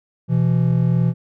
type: tone pair together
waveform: triangle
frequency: 125.8 / 167.92 Hz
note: B2 / E3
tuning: +32 / +32 cents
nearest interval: perfect fourth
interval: 500 cents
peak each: -15 dBFS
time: 0.28-1.14 s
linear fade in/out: 50 ms
effects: none